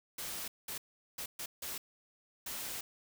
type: noise bursts at uneven times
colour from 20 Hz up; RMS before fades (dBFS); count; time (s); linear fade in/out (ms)
white; -41; 6; 0.18-0.48 / 0.68-0.78 / 1.18-1.26 / 1.39-1.46 / 1.62-1.78 / 2.46-2.81; 5
effects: none